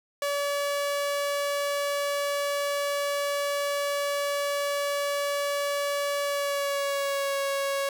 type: tone with pitch glide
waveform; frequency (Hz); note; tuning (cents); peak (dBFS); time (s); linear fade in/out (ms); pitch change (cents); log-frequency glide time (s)
sawtooth; 571 to 554.1; D5 to C#5; -49 to -1; -22; 0.22-7.89; 2; -52; 6.23-7.4
effects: none